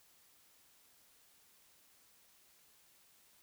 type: silence
effects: white hiss -67 dBFS RMS until 3.42 s